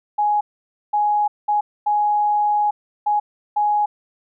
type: tone bursts at uneven times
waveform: sine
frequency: 834 Hz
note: G#5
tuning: 7 cents sharp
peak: -15 dBFS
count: 6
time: 0.18-0.41 / 0.93-1.28 / 1.48-1.61 / 1.86-2.71 / 3.06-3.2 / 3.56-3.86 s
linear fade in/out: 10 ms
effects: none